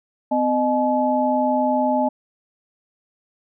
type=tone cluster; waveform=sine; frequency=254.7 / 614 / 854 Hz; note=C4 / D#5 / G#5; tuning=-46 / -23 / +48 cents; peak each=-21 dBFS; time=0.31-2.09 s; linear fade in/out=10 ms; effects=none